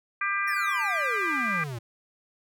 harmonic tone, 397.9 Hz, G4, 26 cents sharp, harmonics 3 / 4 / 5 / 6, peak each -29 / -30 / -31 / -32 dBFS, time 0.21-1.64 s, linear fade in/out 5 ms
square exponential sweep, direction down, 1900 to 111 Hz, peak -33 dBFS, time 0.47-1.79 s, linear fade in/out 10 ms
effects none

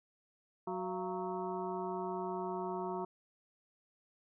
harmonic tone with a mistuned harmonic, 185 Hz, F#3, in tune, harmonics 1 / 2 / 4 / 5 / 6 / 7, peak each -44 / -39 / -43 / -42 / -47 / -52 dBFS, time 0.67-3.05 s, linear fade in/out 5 ms, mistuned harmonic 4, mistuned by -120 cents, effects none

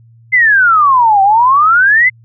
sine exponential two-way sweep, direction down then up, 2093 to 765 to 2093 Hz, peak -5 dBFS, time 0.32-2.1 s, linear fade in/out 20 ms, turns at 1.22 s, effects added 115 Hz sine -40 dBFS peak until 2.24 s

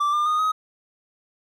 triangle tone with pitch steps, 1170 / 1200.1 / 1231 / 1262.7 Hz, D6 / D6 / D#6 / D#6, -7 / +37 / -19 / +25 cents, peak -17 dBFS, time 0-0.52 s, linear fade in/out 10 ms, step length 130 ms, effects none

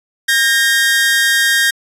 sawtooth tone pair together, 1608.4 / 1858 Hz, G6 / A#6, +44 / -6 cents, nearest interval major second, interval 250 cents, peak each -10 dBFS, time 0.28-1.71 s, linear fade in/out 10 ms, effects resampled to 32000 Hz

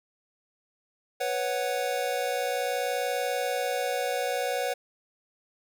square chord, B suspended second, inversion none, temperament equal, 493.9 / 554.4 / 740 Hz, B4 / C#5 / F#5, 0 / 0 / 0 cents, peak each -32 dBFS, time 1.2-4.74 s, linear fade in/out 10 ms, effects none

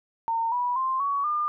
sine tone with pitch steps, 913 / 978.5 / 1048.8 / 1124 / 1204.7 Hz, A#5 / B5 / C6 / C#6 / D6, -36 / -16 / +4 / +24 / +44 cents, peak -23 dBFS, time 0.28-1.48 s, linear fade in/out 0 ms, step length 240 ms, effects none

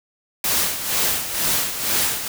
white noise with tremolo, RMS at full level -19 dBFS, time 0.44-2.28 s, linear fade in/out 2 ms, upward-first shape sine, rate 2.1 Hz, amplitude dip 65%, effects none

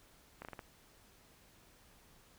slowing click train, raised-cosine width 0.5 ms, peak -30 dBFS, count 5, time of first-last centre 0.42-0.592 s, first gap 29 ms, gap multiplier 1.27, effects pink hiss -64 dBFS RMS until 2.38 s

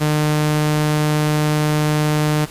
sawtooth tone, 151.4 Hz, D#3, 47 cents flat, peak -11 dBFS, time 0-2.46 s, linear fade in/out 20 ms, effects pink hiss -37 dBFS RMS until 2.5 s + resampled to 32000 Hz

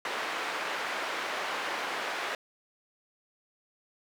white band-pass noise, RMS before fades -34 dBFS, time 0.05-2.35 s, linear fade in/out 2 ms, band 440 to 2000 Hz, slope 12 dB/octave, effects none

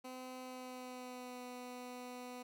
15% pulse tone with pitch glide, 255.8 to 248.5 Hz, C4 to B3, -39 to +11 cents, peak -40 dBFS, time 0.04-2.43 s, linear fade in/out 10 ms, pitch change -50 cents, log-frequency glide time 0.43-1.43 s, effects none

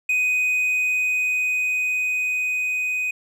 triangle tone with level ramp, 2499 Hz, D#7, 7 cents sharp, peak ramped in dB -16 to -20 dBFS, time 0.09-3.11 s, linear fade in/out 5 ms, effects none

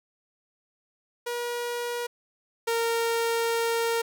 sawtooth tone pair in turn, 480 / 461.6 Hz, B4 / A#4, -49 / -17 cents, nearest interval minor second, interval 68 cents, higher first, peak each -25 / -20 dBFS, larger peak second, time 1.26-2.07 / 2.67-4.02 s, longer second, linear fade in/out 10 ms, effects none

